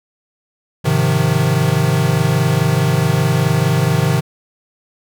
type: chord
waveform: square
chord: F minor seventh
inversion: first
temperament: equal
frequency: 103.83 / 130.81 / 155.56 / 174.61 Hz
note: Ab2 / C3 / Eb3 / F3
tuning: 0 / 0 / 0 / 0 cents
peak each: -22 / -17 / -17 / -23 dBFS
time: 0.84-4.21 s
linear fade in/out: 20 ms
effects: none